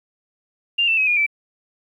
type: tone with pitch steps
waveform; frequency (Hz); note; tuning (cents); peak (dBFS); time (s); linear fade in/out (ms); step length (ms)
sine; 2794 / 2668 / 2547 / 2432 / 2322; F7 / E7 / D#7 / D#7 / D7; 0 / +20 / +40 / -40 / -20; -15; 0.78-1.265; 10; 97
effects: 9-bit